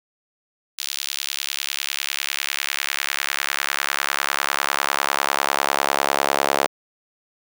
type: tone with high-pass filter sweep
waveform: sawtooth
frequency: 70 Hz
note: C#2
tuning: 18 cents sharp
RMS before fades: -24 dBFS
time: 0.78-6.67 s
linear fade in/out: 10 ms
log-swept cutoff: 3900 to 620 Hz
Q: 1.3
effects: none